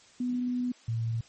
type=tone pair in turn; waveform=sine; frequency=247.6 / 114.25 Hz; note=B3 / A#2; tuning=+5 / -34 cents; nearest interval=octave + minor second; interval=1339 cents; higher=first; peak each=-27 dBFS; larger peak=neither; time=0.2-0.72 / 0.88-1.21 s; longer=first; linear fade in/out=5 ms; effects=white hiss -57 dBFS RMS until 1.28 s + MP3 32 kbps